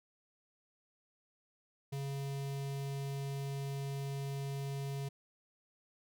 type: tone with notch filter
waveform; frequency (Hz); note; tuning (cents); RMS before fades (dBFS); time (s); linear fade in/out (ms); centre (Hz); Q
square; 138.59; C#3; 0; -39; 1.92-5.09; 10; 1400; 1.4
effects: none